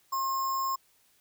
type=tone with sample-and-hold; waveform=sine; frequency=1069 Hz; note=C6; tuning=37 cents sharp; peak=-27 dBFS; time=0.12-0.76 s; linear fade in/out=10 ms; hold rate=6300 Hz; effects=white hiss -66 dBFS RMS until 1.2 s